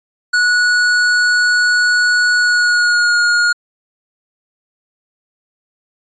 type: tone with pitch glide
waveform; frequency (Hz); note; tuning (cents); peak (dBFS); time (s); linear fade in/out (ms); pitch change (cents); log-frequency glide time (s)
square; 1465 to 1431.5; F#6 to F6; -18 to +42; -11; 0.33-3.53; 10; -40; 2.36-3.18
effects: resampled to 16000 Hz